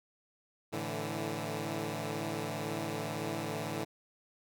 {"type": "chord", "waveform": "10% pulse", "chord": "A suspended fourth", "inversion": "none", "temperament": "equal with one note detuned", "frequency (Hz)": [109.24, 146.83, 164.81], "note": ["A2", "D3", "E3"], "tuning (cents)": [-12, 0, 0], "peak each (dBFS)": -31, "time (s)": [0.72, 3.85], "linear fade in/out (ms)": 20, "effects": []}